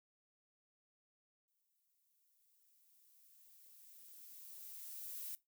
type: noise with exponential growth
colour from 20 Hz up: violet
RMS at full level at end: -45 dBFS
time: 1.48-5.35 s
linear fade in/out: 0 ms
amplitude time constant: 840 ms
effects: noise-tail reverb RT60 0.2 s tail -19 dB re dry